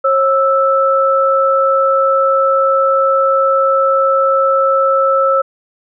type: tone pair together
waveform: sine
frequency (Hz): 540.8 / 1318.5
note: C#5 / E6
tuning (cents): -43 / 0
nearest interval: octave + minor third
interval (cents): 1543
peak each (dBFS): -12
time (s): 0.04-5.42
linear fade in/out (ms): 10
effects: none